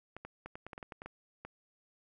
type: clicks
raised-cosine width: 0.5 ms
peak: -29 dBFS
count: 12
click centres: 0.166 / 0.25 / 0.46 / 0.555 / 0.666 / 0.732 / 0.779 / 0.828 / 0.922 / 1.019 / 1.06 / 1.45 s
effects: none